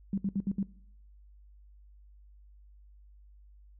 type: tone bursts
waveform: sine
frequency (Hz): 196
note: G3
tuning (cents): 0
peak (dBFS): -27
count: 5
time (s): 0.13-0.629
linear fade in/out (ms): 2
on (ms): 47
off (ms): 66
effects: noise-tail reverb RT60 0.7 s tail -21 dB re dry + added 50 Hz sine -53 dBFS peak until 3.79 s